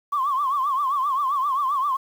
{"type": "tone with vibrato", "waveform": "sine", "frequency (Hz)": 1104, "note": "C#6", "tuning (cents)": -7, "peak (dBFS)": -19, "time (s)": [0.12, 1.97], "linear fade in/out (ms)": 10, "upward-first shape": "triangle", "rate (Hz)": 7.6, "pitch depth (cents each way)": 150, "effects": ["tanh soft clip ceiling -15 dBFS", "8-bit"]}